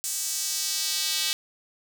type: tone with high-pass filter sweep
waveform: square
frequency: 174.9 Hz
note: F3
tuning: 3 cents sharp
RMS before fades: -28 dBFS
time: 0.04-1.33 s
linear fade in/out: 0 ms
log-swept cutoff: 7400 to 3600 Hz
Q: 1.6
effects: none